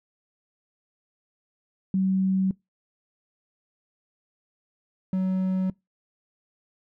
sine / triangle tone pair in turn, 190 / 187.38 Hz, F#3 / F#3, +46 / +22 cents, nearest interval unison, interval 24 cents, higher first, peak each -20 dBFS, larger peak neither, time 1.94-2.51 / 5.13-5.7 s, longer neither, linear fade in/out 2 ms, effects noise-tail reverb RT60 0.2 s tail -24 dB re dry

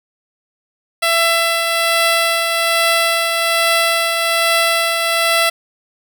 10% pulse tone with tremolo, 669 Hz, E5, 25 cents sharp, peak -3 dBFS, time 1.02-5.5 s, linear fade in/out 10 ms, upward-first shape triangle, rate 1.2 Hz, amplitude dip 40%, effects none

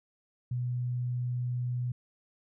sine tone, 123.4 Hz, B2, 1 cent flat, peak -29 dBFS, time 0.51-1.92 s, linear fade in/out 5 ms, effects none

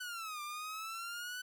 sawtooth exponential two-way sweep, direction down then up, 1505 to 1183 to 1505 Hz, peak -37 dBFS, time 0-1.42 s, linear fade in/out 10 ms, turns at 0.42 s, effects none

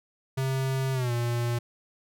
square tone with pitch glide, 133 to 119.18 Hz, C3 to A#2, +29 to +39 cents, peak -26 dBFS, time 0.37-1.59 s, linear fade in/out 10 ms, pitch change -190 cents, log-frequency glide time 0.93-1.12 s, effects none

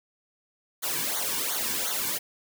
white noise with flanger, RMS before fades -29 dBFS, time 0.82-2.19 s, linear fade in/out 20 ms, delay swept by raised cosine 0.38 to 1.58 ms, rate 2.8 Hz, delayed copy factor -0.95, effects none

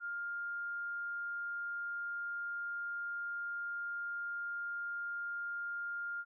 sine tone, 1405 Hz, F6, 10 cents sharp, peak -37 dBFS, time 0-6.25 s, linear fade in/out 50 ms, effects none

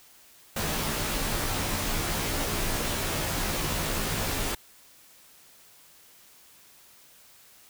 pink noise with comb filter, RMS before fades -29 dBFS, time 0.56-4.55 s, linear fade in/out 5 ms, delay 16 ms, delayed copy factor -0.85, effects white hiss -55 dBFS RMS until 7.69 s

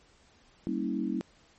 sine chord, G diminished seventh, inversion none, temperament equal with one note detuned, 196 / 233.1 / 277.2 / 323.4 Hz, G3 / Bb3 / Db4 / Fb4, 0 / 0 / 0 / -33 cents, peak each -34 dBFS, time 0.67-1.21 s, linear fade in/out 0 ms, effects pink hiss -62 dBFS RMS until 1.58 s + MP3 32 kbps

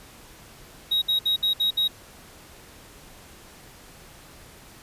triangle tone bursts, 3800 Hz, A#7, 33 cents sharp, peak -18 dBFS, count 6, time 0.91-1.88 s, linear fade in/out 10 ms, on 110 ms, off 62 ms, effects pink hiss -48 dBFS RMS until 4.82 s + resampled to 32000 Hz

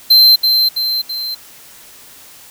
square tone with echo, 4113 Hz, C8, 30 cents flat, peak -5 dBFS, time 0.1-0.36 s, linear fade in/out 10 ms, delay 330 ms, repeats 3, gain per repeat -5 dB, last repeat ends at 1.35 s, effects white hiss -40 dBFS RMS until 2.5 s

